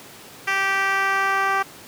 10% pulse tone with band-pass filter sweep, 389.9 Hz, G4, 9 cents flat, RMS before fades -21 dBFS, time 0.47-1.63 s, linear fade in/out 10 ms, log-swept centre 2100 to 1100 Hz, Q 1.2, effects pink hiss -42 dBFS RMS until 1.87 s + high-pass 150 Hz 12 dB/octave

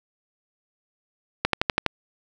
click train, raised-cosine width 0.3 ms, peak -3 dBFS, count 6, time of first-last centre 1.45-1.863 s, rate 12.1 Hz, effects none

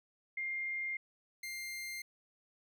sine / sawtooth tone pair in turn, 2113 / 2100 Hz, C7 / C7, +16 / +6 cents, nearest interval unison, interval 10 cents, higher first, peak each -35 / -37 dBFS, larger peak first, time 0.37-0.97 / 1.43-2.02 s, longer first, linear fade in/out 5 ms, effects none

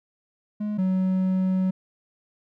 triangle tone pair in turn, 210 / 187.09 Hz, G#3 / F#3, +19 / +19 cents, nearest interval major second, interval 200 cents, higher first, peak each -23 / -18 dBFS, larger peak second, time 0.6-0.78 / 0.78-1.71 s, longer second, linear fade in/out 10 ms, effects none

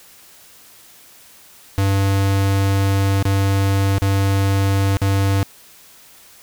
square tone with dropouts, 98 Hz, G2, in tune, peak -15 dBFS, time 1.78-5.43 s, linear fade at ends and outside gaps 0 ms, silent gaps 3.226-3.253 / 3.983-4.02 / 4.969-5.017 s, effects white hiss -46 dBFS RMS until 6.42 s

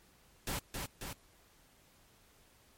pink noise with echo, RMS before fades -37 dBFS, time 0.47-0.59 s, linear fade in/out 2 ms, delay 270 ms, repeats 2, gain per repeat -3 dB, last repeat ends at 1.13 s, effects pink hiss -65 dBFS RMS until 2.77 s + MP3 64 kbps

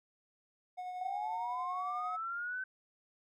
triangle tone with tremolo, 729 Hz, F#5, 26 cents flat, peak -36 dBFS, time 0.77-2.17 s, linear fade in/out 20 ms, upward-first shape sine, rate 11 Hz, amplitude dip 30%
sine linear sweep, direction up, 734 to 1537 Hz, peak -36 dBFS, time 1.01-2.64 s, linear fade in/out 5 ms
effects none

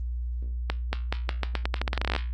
accelerating click train, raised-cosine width 0.3 ms, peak -10 dBFS, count 20, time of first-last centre 0.7-2.163 s, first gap 230 ms, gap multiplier 0.85, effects added 60 Hz sine -28 dBFS peak until 2.33 s + Opus 32 kbps

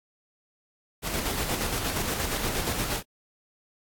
pink noise with tremolo, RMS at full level -28 dBFS, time 1.02-3.03 s, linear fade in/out 50 ms, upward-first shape square, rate 8.5 Hz, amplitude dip 35%, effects AAC 64 kbps

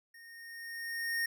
square tone with level ramp, 1846 Hz, A#6, 17 cents flat, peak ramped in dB -53 to -30 dBFS, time 0.14-1.26 s, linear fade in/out 5 ms, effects none

